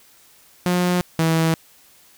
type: tone pair in turn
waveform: sawtooth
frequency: 178.6 / 162.53 Hz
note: F3 / E3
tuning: +39 / -24 cents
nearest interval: major second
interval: 163 cents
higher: first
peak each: -13 / -12 dBFS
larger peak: second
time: 0.66-1.01 / 1.19-1.54 s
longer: neither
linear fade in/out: 0 ms
effects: white hiss -52 dBFS RMS until 2.17 s